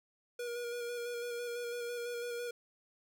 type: tone with vibrato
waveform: square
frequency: 478.5 Hz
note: A#4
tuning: 45 cents sharp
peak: -38 dBFS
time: 0.39-2.51 s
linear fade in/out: 5 ms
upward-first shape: square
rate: 6 Hz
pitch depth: 18 cents each way
effects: none